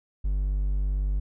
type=tone; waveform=triangle; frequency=49 Hz; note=G1; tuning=in tune; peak=-21 dBFS; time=0.24-1.2 s; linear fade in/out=10 ms; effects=none